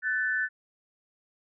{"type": "tone pair together", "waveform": "sine", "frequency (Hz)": [1504.2, 1760], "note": ["F#6", "A6"], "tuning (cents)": [28, 0], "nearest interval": "minor third", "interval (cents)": 272, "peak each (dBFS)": -28, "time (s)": [0.02, 0.49], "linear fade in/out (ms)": 50, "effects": []}